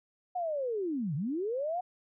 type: linear two-way sweep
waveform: sine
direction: down then up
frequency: 740 to 130.81 to 740 Hz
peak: -30 dBFS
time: 0.35-1.81 s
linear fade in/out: 10 ms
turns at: 1.15 s
effects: none